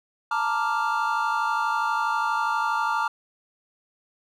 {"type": "chord", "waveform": "triangle", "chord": "Bb major seventh", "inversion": "third", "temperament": "equal", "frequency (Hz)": [880, 932.3, 1174.7, 1396.9], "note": ["A5", "Bb5", "D6", "F6"], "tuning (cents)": [0, 0, 0, 0], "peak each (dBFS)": -26, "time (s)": [0.31, 3.08], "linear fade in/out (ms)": 5, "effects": []}